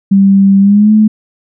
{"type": "tone with pitch glide", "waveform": "sine", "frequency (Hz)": [196, 215], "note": ["G3", "A3"], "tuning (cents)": [0, -40], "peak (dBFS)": -3, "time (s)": [0.11, 1.08], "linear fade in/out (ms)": 10, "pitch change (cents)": 160, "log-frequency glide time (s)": [0.6, 0.92], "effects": []}